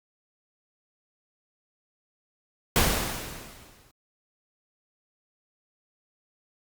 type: noise with exponential decay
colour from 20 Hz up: pink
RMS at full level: -20 dBFS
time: 2.76-3.91 s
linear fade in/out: 1 ms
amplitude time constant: 250 ms
effects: Opus 48 kbps